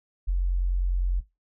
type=tone; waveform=sine; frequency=44.88 Hz; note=F1; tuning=48 cents sharp; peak=-21 dBFS; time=0.27-1.21 s; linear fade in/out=20 ms; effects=noise-tail reverb RT60 0.2 s tail -17 dB re dry